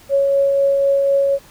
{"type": "tone with tremolo", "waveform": "sine", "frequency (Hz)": 554.4, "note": "C#5", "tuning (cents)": 0, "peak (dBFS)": -11, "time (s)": [0.09, 1.39], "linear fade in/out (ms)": 50, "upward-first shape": "triangle", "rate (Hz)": 4, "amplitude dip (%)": 25, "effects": ["pink hiss -46 dBFS RMS until 1.5 s"]}